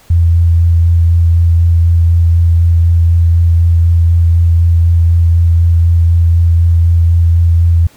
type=tone with vibrato; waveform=sine; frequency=84.3 Hz; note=E2; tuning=39 cents sharp; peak=-5 dBFS; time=0.1-7.87 s; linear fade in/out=5 ms; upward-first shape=sine; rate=4 Hz; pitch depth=13 cents each way; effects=pink hiss -44 dBFS RMS until 7.96 s